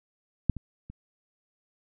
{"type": "clicks", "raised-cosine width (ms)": 5, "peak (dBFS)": [-9, -24, -29], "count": 3, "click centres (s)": [0.497, 0.567, 0.9], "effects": []}